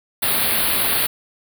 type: band-stop noise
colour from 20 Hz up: white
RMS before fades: -19 dBFS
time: 0.22-1.07 s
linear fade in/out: 10 ms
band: 4600 to 9200 Hz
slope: 96 dB/octave
effects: none